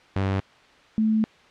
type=tone pair in turn; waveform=sawtooth / sine; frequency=96.8 / 218.4 Hz; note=G2 / A3; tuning=-21 / -13 cents; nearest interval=octave + major second; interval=1408 cents; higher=second; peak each=-18 / -18 dBFS; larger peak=neither; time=0.16-0.4 / 0.98-1.24 s; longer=second; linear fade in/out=0 ms; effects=white hiss -53 dBFS RMS until 1.5 s + low-pass 3000 Hz 12 dB/octave